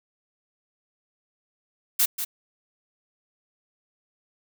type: noise with echo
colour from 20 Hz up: blue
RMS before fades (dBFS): -20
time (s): 1.99-2.06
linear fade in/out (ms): 10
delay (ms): 190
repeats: 1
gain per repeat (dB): -9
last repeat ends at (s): 2.25
effects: none